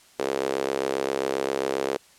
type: tone with high-pass filter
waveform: sawtooth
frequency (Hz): 67.5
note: C#2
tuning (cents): -45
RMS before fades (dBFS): -27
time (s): 0.19-1.97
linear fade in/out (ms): 0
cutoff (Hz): 430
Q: 3.1
effects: white hiss -55 dBFS RMS until 2.18 s + low-pass 10000 Hz 12 dB/octave

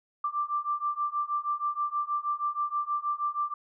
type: beating tone pair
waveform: sine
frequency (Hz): 1175 / 1181.3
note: D6 / D6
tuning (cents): +1 / +10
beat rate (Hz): 6.3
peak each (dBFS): -31 / -30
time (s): 0.24-3.54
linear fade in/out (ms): 5
effects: none

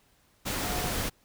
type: tone in noise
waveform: sine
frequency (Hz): 722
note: F#5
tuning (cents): -43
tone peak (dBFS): -37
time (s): 0.64-0.91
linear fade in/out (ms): 20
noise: pink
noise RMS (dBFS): -31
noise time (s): 0.45-1.1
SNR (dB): -9
effects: pink hiss -65 dBFS RMS until 1.24 s

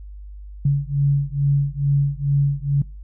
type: beating tone pair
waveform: sine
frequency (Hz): 140 / 142.3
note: C#3 / C#3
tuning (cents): +18 / +46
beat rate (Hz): 2.3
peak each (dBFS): -19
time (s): 0.65-2.82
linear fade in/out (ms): 5
effects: noise-tail reverb RT60 0.3 s tail -23 dB re dry + added 50 Hz sine -34 dBFS peak until 3.03 s

